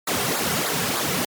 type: noise with flanger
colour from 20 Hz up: pink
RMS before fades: -23 dBFS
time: 0.07-1.25 s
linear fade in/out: 5 ms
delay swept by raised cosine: 0.33 to 3.33 ms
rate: 3.3 Hz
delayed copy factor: -0.85
effects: high-pass 150 Hz 12 dB/octave + MP3 96 kbps